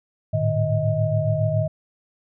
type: tone cluster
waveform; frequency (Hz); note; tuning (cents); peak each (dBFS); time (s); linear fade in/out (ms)
sine; 105.8 / 113 / 150.9 / 631; G#2 / A2 / D3 / D#5; +33 / +47 / +47 / +24; -24; 0.33-1.68; 10
effects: none